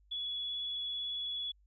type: tone with vibrato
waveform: sine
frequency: 3395 Hz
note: G#7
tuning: 37 cents sharp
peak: -35 dBFS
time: 0.11-1.52 s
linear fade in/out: 10 ms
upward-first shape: sine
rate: 18 Hz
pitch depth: 13 cents each way
effects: added 50 Hz sine -63 dBFS peak until 1.66 s